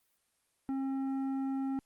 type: tone with tanh clipping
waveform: sine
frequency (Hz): 269.1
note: C4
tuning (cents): +49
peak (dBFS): -33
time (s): 0.69-1.79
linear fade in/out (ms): 0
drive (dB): 9
effects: white hiss -75 dBFS RMS until 1.85 s + Opus 32 kbps